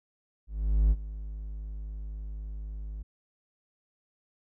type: tone with ADSR envelope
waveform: triangle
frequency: 51.91 Hz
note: G#1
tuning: in tune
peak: -16 dBFS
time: 0.47-3.03 s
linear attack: 440 ms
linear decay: 44 ms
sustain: -17 dB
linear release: 11 ms
effects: none